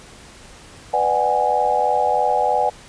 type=chord; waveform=sine; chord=G# half-diminished seventh; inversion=first; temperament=just; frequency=498.4 / 598 / 747.5 / 830.6 Hz; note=B4 / D5 / F#5 / G#5; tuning=+16 / +31 / +17 / 0 cents; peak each=-23 / -23 / -20 / -19 dBFS; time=0.93-2.7 s; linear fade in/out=10 ms; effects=pink hiss -43 dBFS RMS until 2.88 s + resampled to 22050 Hz